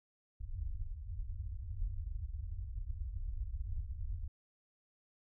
pink low-pass noise, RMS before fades -40 dBFS, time 0.4-4.28 s, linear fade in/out 10 ms, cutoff 100 Hz, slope 96 dB/octave, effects none

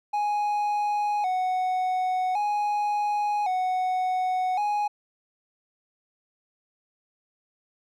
triangle tone with vibrato, 784 Hz, G5, in tune, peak -21 dBFS, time 0.13-4.88 s, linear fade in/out 10 ms, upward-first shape square, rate 0.45 Hz, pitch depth 100 cents each way, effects none

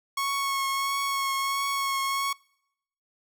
sawtooth tone with vibrato, 1100 Hz, C#6, 14 cents flat, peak -22 dBFS, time 0.17-2.33 s, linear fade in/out 5 ms, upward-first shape triangle, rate 1.5 Hz, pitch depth 20 cents each way, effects noise-tail reverb RT60 0.8 s tail -26 dB re dry

